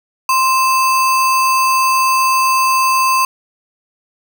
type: tone with sample-and-hold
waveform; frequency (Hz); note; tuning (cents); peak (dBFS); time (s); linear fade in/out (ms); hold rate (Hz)
sine; 1046; C6; -1; -10; 0.29-3.25; 2; 3675
effects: none